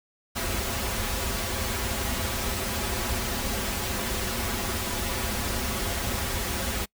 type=noise with comb filter; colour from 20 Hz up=pink; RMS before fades=-29 dBFS; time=0.35-6.86 s; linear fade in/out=20 ms; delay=6.6 ms; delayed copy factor=-0.85; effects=noise-tail reverb RT60 0.1 s tail -26 dB re dry